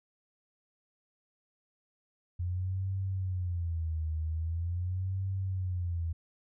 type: tone with vibrato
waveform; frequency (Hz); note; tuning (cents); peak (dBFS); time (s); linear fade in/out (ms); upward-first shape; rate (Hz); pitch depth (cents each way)
sine; 87; F2; -6; -30; 2.39-6.13; 10; sine; 0.43; 170
effects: none